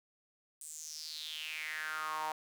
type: tone with high-pass filter sweep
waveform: sawtooth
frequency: 155.56 Hz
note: D#3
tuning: in tune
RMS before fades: -41 dBFS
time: 0.61-2.32 s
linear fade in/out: 2 ms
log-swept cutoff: 8700 to 840 Hz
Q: 5.8
effects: none